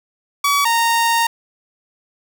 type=tone pair in turn; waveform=sawtooth; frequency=1138 / 925.5 Hz; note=C#6 / A#5; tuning=+45 / -13 cents; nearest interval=major third; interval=358 cents; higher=first; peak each=-10 dBFS; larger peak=neither; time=0.44-0.65 / 0.65-1.27 s; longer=second; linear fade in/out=5 ms; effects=none